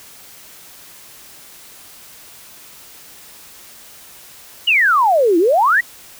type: exponential two-way sweep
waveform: sine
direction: down then up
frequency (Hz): 2987 to 319.9 to 2006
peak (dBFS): -10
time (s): 4.67-5.81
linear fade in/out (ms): 10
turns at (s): 5.38
effects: white hiss -41 dBFS RMS until 6.19 s